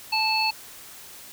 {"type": "harmonic tone", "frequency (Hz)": 877, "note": "A5", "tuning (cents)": -6, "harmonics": [1, 3, 5], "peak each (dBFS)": [-25, -25, -25], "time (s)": [0.12, 0.51], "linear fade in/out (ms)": 10, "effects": ["white hiss -44 dBFS RMS until 1.32 s"]}